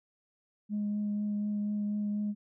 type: tone with vibrato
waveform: sine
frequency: 207.7 Hz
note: G#3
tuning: in tune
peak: -28 dBFS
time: 0.69-2.35 s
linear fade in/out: 50 ms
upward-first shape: triangle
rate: 4.1 Hz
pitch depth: 13 cents each way
effects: tanh soft clip ceiling -26 dBFS